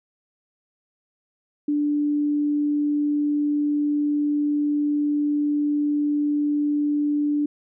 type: tone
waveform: sine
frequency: 293.7 Hz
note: D4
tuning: in tune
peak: -19 dBFS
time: 1.68-7.46 s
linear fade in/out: 5 ms
effects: none